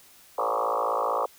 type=tone with frequency modulation; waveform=sine; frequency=837 Hz; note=G#5; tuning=13 cents sharp; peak=-23 dBFS; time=0.38-1.26 s; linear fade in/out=5 ms; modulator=55.5 Hz; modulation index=6.8; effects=white hiss -54 dBFS RMS until 1.38 s